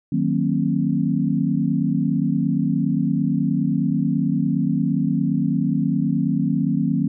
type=chord; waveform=sine; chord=D# minor seventh; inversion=none; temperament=equal with one note detuned; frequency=155.56 / 185 / 233.1 / 270.2 Hz; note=D#3 / F#3 / A#3 / C#4; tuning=0 / 0 / 0 / -44 cents; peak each=-23 dBFS; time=0.12-7.08 s; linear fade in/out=5 ms; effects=none